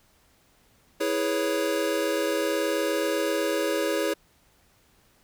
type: chord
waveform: square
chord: C# minor seventh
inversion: first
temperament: equal with one note detuned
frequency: 327.2 / 415.3 / 493.9 / 554.4 Hz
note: E4 / G#4 / B4 / C#5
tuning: -13 / 0 / 0 / 0 cents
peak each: -30 / -30 / -33 / -29 dBFS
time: 1-4.14 s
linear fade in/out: 10 ms
effects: pink hiss -62 dBFS RMS until 5.23 s